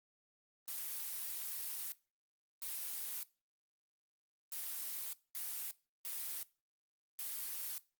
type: noise bursts at uneven times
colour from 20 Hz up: blue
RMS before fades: -42 dBFS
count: 6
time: 0.68-1.92 / 2.62-3.23 / 4.52-5.13 / 5.35-5.71 / 6.05-6.43 / 7.19-7.78 s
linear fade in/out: 0 ms
effects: noise-tail reverb RT60 0.3 s tail -20 dB re dry + Opus 32 kbps

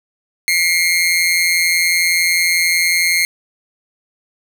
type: tone with amplitude modulation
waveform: sawtooth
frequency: 2135 Hz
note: C7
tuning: 34 cents sharp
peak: -6 dBFS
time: 0.48-3.25 s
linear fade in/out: 0 ms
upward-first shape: sine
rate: 171 Hz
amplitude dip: 70%
effects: none

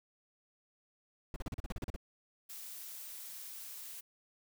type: noise bursts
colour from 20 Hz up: brown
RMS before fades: -38 dBFS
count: 11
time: 1.34-1.962 s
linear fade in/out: 2 ms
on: 22 ms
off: 38 ms
type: noise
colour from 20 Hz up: blue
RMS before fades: -47 dBFS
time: 2.49-4.01 s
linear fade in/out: 10 ms
effects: none

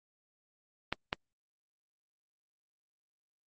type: clicks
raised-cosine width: 0.3 ms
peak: -14 dBFS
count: 2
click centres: 0.926 / 1.129 s
effects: Opus 32 kbps

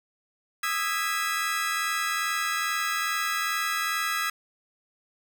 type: chord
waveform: 35% pulse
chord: E major seventh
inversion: third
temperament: just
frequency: 1236.1 / 1318.5 / 1648.1 / 1977.8 Hz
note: D#6 / E6 / G#6 / B6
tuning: -12 / 0 / -14 / +2 cents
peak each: -30 dBFS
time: 0.63-4.3 s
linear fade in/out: 5 ms
effects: 10-bit

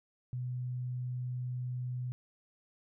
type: tone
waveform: sine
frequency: 125 Hz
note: B2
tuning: 21 cents sharp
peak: -34 dBFS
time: 0.33-2.12 s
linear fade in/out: 0 ms
effects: none

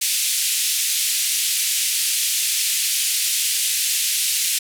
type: band-pass noise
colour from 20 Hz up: white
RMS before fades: -21 dBFS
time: 0.01-4.59 s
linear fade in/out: 10 ms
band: 2400 to 12000 Hz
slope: 24 dB/octave
effects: none

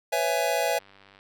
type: chord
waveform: square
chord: C# minor seventh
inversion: third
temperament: just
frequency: 498.9 / 554.4 / 665.2 / 831.5 Hz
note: B4 / C#5 / E5 / G#5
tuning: +17 / 0 / +16 / +2 cents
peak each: -31 / -30 / -28 / -30 dBFS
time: 0.12-0.79 s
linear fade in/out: 10 ms
type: click train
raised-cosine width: 0.3 ms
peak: -36 dBFS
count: 56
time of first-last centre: 0.63-1.19 s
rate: 98.3 Hz
effects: none

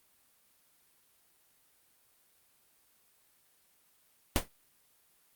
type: noise with exponential decay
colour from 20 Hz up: pink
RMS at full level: -23 dBFS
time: 4.36-4.48 s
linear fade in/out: 0 ms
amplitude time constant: 24 ms
effects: white hiss -68 dBFS RMS until 5.35 s + Opus 32 kbps

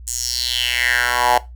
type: tone with high-pass filter sweep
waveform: 10% pulse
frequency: 122.7 Hz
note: B2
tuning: 11 cents flat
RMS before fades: -19 dBFS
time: 0.07-1.38 s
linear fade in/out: 5 ms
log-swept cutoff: 7700 to 780 Hz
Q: 4.2
effects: noise-tail reverb RT60 0.2 s tail -17 dB re dry + added 60 Hz sine -34 dBFS peak until 1.55 s

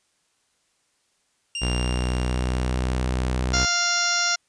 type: tone with exponential decay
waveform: sawtooth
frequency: 2794 Hz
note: F7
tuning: in tune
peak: -23 dBFS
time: 1.55-3.39 s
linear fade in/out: 2 ms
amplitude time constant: 400 ms
type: tone with pitch glide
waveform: sawtooth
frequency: 61.7 to 63.03 Hz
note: B1 to B1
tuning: -1 to +36 cents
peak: -18 dBFS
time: 1.61-3.66 s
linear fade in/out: 20 ms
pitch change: +37 cents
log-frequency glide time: 1.73-2.85 s
type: harmonic tone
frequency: 698.5 Hz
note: F5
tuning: in tune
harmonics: 1 / 2 / 3 / 4 / 5 / 6 / 7 / 8 / 9 / 10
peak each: -32 / -25 / -30 / -33 / -34 / -30 / -33 / -24 / -34 / -33 dBFS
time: 3.53-4.36 s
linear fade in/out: 10 ms
effects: white hiss -68 dBFS RMS until 4.48 s + resampled to 22050 Hz

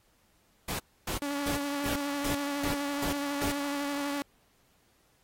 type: noise bursts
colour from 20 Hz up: pink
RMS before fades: -34 dBFS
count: 8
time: 0.68-3.52 s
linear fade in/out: 5 ms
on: 110 ms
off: 280 ms
type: tone with vibrato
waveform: sawtooth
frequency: 284.6 Hz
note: C#4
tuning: 46 cents sharp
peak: -27 dBFS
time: 1.22-4.22 s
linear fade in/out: 0 ms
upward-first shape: sine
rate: 12 Hz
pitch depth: 24 cents each way
effects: pink hiss -68 dBFS RMS until 5.23 s + AAC 48 kbps

